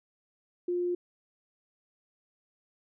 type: tone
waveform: sine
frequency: 353.7 Hz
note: F4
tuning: 22 cents sharp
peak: -27 dBFS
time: 0.68-0.95 s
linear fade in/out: 5 ms
effects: none